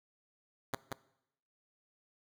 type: tone with echo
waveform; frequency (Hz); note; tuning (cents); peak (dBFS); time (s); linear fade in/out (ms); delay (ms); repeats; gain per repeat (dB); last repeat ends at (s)
5% pulse; 134.2; C3; +44; -21; 0.73-0.75; 5; 180; 1; -4; 0.93
effects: noise-tail reverb RT60 0.8 s tail -20 dB re dry